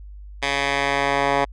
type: tone with band-pass filter sweep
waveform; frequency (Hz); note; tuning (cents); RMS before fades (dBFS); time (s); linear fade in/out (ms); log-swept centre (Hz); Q
10% pulse; 140; C#3; +18; -21; 0.42-1.45; 10; 2600 to 1100; 1
effects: added 50 Hz sine -36 dBFS peak until 1.52 s + resampled to 24000 Hz